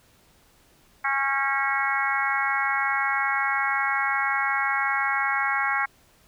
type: harmonic tone with a mistuned harmonic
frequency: 274.5 Hz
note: C#4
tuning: 17 cents flat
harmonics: 3 / 4 / 5 / 6 / 7 / 8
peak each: -29 / -29 / -29 / -29 / -29 / -29 dBFS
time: 1.04-5.86 s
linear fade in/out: 10 ms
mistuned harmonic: 6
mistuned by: -27 cents
effects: pink hiss -59 dBFS RMS until 6.27 s